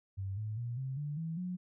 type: tone with pitch steps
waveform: sine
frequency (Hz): 96.9 / 107.52 / 119.3 / 132.37 / 146.87 / 162.97 / 180.82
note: G2 / A2 / A#2 / C3 / D3 / E3 / F#3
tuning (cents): -20 / -39 / +41 / +20 / 0 / -19 / -40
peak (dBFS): -35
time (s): 0.17-1.57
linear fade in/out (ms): 20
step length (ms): 200
effects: none